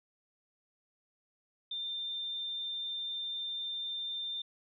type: tone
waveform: sine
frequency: 3592 Hz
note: A7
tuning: 35 cents sharp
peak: -35 dBFS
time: 1.71-4.42 s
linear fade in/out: 5 ms
effects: none